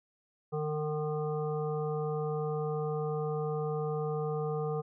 harmonic tone, 151.9 Hz, D#3, 41 cents flat, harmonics 1 / 3 / 5 / 7 / 8, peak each -34 / -33 / -41 / -49 / -44 dBFS, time 0.52-4.82 s, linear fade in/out 20 ms, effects none

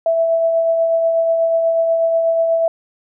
sine tone with tremolo, 660 Hz, E5, 2 cents sharp, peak -11 dBFS, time 0.06-2.68 s, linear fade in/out 2 ms, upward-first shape triangle, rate 8.2 Hz, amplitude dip 35%, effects none

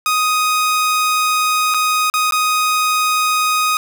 sawtooth tone with dropouts, 1249 Hz, D#6, 6 cents sharp, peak -10 dBFS, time 0.06-3.77 s, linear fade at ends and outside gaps 1 ms, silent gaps 1.74-1.744 / 2.1-2.139 / 2.309-2.322 s, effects none

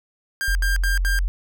45% pulse tone bursts, 1597 Hz, G6, 32 cents sharp, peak -22 dBFS, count 4, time 0.41-1.189 s, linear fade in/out 0 ms, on 140 ms, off 73 ms
sine tone, 43.93 Hz, F1, 11 cents sharp, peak -18 dBFS, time 0.48-1.28 s, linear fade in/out 0 ms
effects none

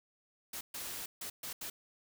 white noise bursts at uneven times, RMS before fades -42 dBFS, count 5, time 0.53-0.61 / 0.74-1.06 / 1.21-1.3 / 1.43-1.53 / 1.61-1.7 s, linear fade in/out 5 ms, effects none

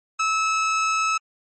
30% pulse tone, 1300 Hz, E6, 24 cents flat, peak -17 dBFS, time 0.19-1.18 s, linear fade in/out 10 ms, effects MP3 32 kbps

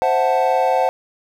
triangle chord, F# half-diminished seventh, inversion second, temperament equal, 523.3 / 659.3 / 740 / 880 Hz, C5 / E5 / F#5 / A5, 0 / 0 / 0 / 0 cents, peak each -17 / -21 / -16 / -19 dBFS, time 0.02-0.89 s, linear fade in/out 0 ms, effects 8-bit

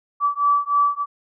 sine beating tone pair, 1152 / 1155.3 Hz, D6 / D6, -34 / -29 cents, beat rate 3.3 Hz, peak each -19 dBFS, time 0.2-1.06 s, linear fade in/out 50 ms, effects none

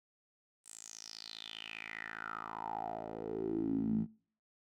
10% pulse tone with band-pass filter sweep, 55 Hz, A1, in tune, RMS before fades -40 dBFS, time 0.64-4.07 s, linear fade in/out 50 ms, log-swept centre 8700 to 190 Hz, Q 6.9, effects noise-tail reverb RT60 0.5 s tail -25 dB re dry

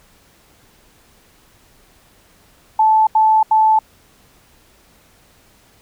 sine tone bursts, 873 Hz, A5, 14 cents flat, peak -9 dBFS, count 3, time 2.79-3.79 s, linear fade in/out 5 ms, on 280 ms, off 80 ms, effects pink hiss -52 dBFS RMS until 5.81 s

